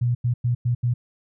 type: tone bursts at uneven times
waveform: sine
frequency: 121.2 Hz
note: B2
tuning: 32 cents flat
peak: -18 dBFS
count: 5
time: 0.01-0.15 / 0.24-0.34 / 0.44-0.55 / 0.65-0.75 / 0.83-0.94 s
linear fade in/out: 10 ms
effects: none